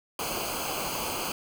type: noise with comb filter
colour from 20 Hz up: pink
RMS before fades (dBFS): -32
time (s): 0.19-1.32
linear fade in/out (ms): 2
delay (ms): 0.54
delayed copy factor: -0.8
effects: none